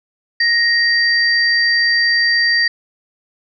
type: tone pair together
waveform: sine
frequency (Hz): 1873 / 4690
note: A#6 / D8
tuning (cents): +8 / -3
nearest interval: octave + major third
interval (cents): 1589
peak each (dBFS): -13 / -16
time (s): 0.4-2.68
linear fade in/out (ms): 5
effects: none